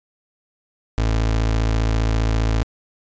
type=tone; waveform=30% pulse; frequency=55 Hz; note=A1; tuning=in tune; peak=-14 dBFS; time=0.98-2.63 s; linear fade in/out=0 ms; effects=resampled to 16000 Hz